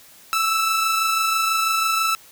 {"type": "tone pair together", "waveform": "sawtooth", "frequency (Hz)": [1316, 1342.1], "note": ["E6", "E6"], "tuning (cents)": [-3, 31], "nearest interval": "unison", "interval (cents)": 34, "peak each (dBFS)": [-15, -25], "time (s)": [0.33, 2.15], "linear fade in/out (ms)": 0, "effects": ["white hiss -48 dBFS RMS until 2.31 s"]}